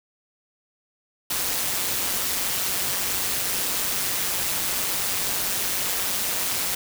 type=noise with amplitude modulation; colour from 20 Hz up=white; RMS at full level=-23 dBFS; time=1.3-6.75 s; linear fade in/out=5 ms; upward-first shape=sine; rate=188 Hz; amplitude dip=55%; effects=none